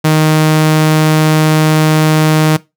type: tone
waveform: sawtooth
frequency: 155.7 Hz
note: D#3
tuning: 2 cents sharp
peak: -3 dBFS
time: 0.04-2.57 s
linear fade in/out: 10 ms
effects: noise-tail reverb RT60 0.2 s tail -19 dB re dry